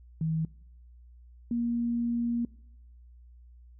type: tone pair in turn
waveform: sine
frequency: 160 / 236.2 Hz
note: D#3 / A#3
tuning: +49 / +23 cents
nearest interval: perfect fifth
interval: 674 cents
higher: second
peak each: -26 dBFS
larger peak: neither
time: 0.21-0.45 / 1.51-2.45 s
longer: second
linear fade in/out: 2 ms
effects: noise-tail reverb RT60 0.8 s tail -23 dB re dry + added 60 Hz sine -50 dBFS peak until 3.79 s